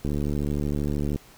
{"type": "click train", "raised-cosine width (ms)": 3, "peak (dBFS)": -15, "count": 82, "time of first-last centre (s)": [0.05, 1.16], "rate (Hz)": 73, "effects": ["pink hiss -52 dBFS RMS until 1.37 s"]}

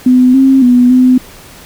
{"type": "tone with pitch steps", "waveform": "sine", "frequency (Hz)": [252.6, 267.1, 246.5, 254], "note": ["B3", "C4", "B3", "B3"], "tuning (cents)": [39, 36, -3, 49], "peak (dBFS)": -3, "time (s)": [0.06, 1.18], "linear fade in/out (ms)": 5, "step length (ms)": 280, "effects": ["pink hiss -35 dBFS RMS until 1.65 s"]}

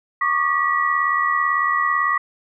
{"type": "tone cluster", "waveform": "sine", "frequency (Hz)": [1117, 1195, 1931], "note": ["C#6", "D6", "B6"], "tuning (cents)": [13, 30, -39], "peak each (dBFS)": -21, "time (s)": [0.21, 2.18], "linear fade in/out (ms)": 5, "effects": []}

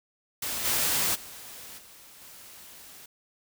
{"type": "noise with level steps", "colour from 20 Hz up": "white", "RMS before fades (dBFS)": [-32, -26, -44, -51, -48], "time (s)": [0.42, 3.06], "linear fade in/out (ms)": 5, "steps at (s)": [0.64, 1.14, 1.77, 2.2], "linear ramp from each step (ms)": 20, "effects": []}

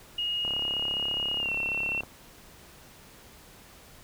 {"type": "tone with pitch glide", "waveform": "sine", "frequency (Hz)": [2869, 2708], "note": ["F7", "E7"], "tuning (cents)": [46, 46], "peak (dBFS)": -27, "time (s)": [0.18, 2.01], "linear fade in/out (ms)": 5, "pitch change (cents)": -100, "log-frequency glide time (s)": [1.38, 1.51]}
{"type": "click train", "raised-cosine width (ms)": 1, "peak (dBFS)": -25, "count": 56, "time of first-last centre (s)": [0.45, 2.035], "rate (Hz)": 34.7}
{"effects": ["pink hiss -52 dBFS RMS until 4.03 s"]}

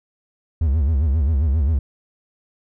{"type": "tone with vibrato", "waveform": "triangle", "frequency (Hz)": 73.8, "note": "D2", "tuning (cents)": 9, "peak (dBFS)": -13, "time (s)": [0.61, 1.79], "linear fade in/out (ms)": 5, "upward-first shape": "sine", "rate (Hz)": 7.5, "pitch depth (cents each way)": 200, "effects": []}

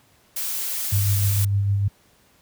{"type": "noise", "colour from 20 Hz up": "blue", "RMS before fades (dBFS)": -27, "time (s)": [0.36, 1.45], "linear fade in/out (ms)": 5}
{"type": "tone with tremolo", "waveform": "sine", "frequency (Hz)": 100, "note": "G2", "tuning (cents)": 35, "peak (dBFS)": -16, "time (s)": [0.92, 1.88], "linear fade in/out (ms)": 5, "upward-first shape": "sine", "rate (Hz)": 6.6, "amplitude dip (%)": 30}
{"effects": ["pink hiss -58 dBFS RMS until 2.41 s", "high-pass 60 Hz 12 dB/octave"]}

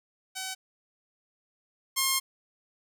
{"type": "tone pair in turn", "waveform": "5% pulse", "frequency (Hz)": [758, 1067.5], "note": ["F#5", "C6"], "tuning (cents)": [42, 34], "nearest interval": "tritone", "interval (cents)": 592, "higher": "second", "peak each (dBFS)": [-22, -12], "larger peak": "second", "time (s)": [[0.35, 0.55], [1.96, 2.2]], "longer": "second", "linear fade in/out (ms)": 20, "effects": []}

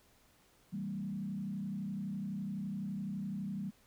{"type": "tone with frequency modulation", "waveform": "sine", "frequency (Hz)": 196, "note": "G3", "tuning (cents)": 0, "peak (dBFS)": -36, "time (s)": [0.72, 3.71], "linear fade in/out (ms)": 20, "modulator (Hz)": 31.9, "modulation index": 1, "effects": ["pink hiss -67 dBFS RMS until 3.86 s"]}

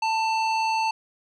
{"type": "tone with low-pass filter", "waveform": "square", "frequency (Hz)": 889, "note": "A5", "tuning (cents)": 18, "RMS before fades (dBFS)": -24, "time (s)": [0.02, 0.91], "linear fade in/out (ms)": 5, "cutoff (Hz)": 4300, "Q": 1.2, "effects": []}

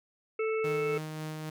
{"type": "harmonic tone", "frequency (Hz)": 440, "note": "A4", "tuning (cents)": 0, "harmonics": [1, 3, 5, 6], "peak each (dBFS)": [-28, -39, -40, -43], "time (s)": [0.39, 0.98], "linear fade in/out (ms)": 5}
{"type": "tone with tremolo", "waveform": "sawtooth", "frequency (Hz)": 155.56, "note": "D#3", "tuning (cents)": 0, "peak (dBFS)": -31, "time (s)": [0.64, 1.5], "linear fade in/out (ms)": 5, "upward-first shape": "sine", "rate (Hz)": 3.7, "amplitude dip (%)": 25}
{"effects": []}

